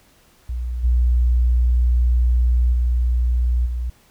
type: tone with level steps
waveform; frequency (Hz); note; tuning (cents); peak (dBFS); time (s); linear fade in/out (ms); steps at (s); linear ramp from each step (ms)
sine; 60.6; B1; -32; -22 / -13 / -15 / -21; 0.49-3.9; 5; 0.83 / 2.72 / 3.65; 20
effects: pink hiss -55 dBFS RMS until 4.1 s